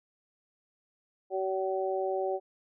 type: harmonic tone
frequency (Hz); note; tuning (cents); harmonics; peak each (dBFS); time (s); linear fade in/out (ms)
190; F#3; +46; 2 / 3 / 4; -31 / -33 / -34; 1.3-2.4; 50
effects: none